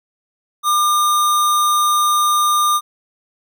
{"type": "tone with sample-and-hold", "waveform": "sine", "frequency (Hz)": 1200, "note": "D6", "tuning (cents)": 37, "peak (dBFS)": -12, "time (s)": [0.63, 2.81], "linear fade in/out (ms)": 50, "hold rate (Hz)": 4900, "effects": []}